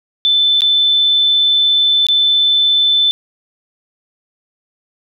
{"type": "tone with dropouts", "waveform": "sine", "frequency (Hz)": 3523, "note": "A7", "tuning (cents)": 1, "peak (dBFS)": -9, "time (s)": [0.25, 3.11], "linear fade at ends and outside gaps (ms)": 0, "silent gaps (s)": [[0.607, 0.619], [2.067, 2.086]], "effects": []}